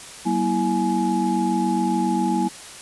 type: tone cluster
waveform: sine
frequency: 190.6 / 237.9 / 327.5 / 841 Hz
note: G3 / A#3 / E4 / G#5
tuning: -48 / +35 / -11 / +22 cents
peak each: -24 dBFS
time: 0.25-2.49 s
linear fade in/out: 20 ms
effects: white hiss -39 dBFS RMS until 2.81 s + resampled to 24000 Hz